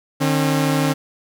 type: tone pair together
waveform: sawtooth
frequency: 151.53 / 270 Hz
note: D#3 / C#4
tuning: -45 / -45 cents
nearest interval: minor seventh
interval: 1000 cents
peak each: -15 dBFS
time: 0.2-0.94 s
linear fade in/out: 20 ms
effects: none